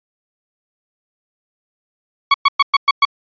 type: tone bursts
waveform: sawtooth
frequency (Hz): 1117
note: C#6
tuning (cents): +13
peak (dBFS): -4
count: 6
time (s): 2.31-3.052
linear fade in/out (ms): 5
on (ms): 32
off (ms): 110
effects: resampled to 11025 Hz